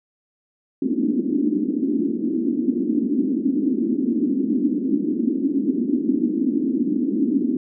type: band-pass noise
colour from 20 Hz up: white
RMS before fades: -21 dBFS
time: 0.82-7.57 s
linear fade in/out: 5 ms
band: 230 to 310 Hz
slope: 48 dB/octave
effects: none